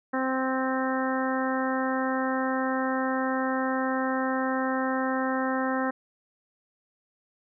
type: harmonic tone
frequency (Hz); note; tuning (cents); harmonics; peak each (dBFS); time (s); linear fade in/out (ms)
261.6; C4; 0; 1 / 2 / 3 / 4 / 5 / 6 / 7; -28 / -31 / -33 / -34 / -35 / -36 / -36; 0.13-5.91; 10
effects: none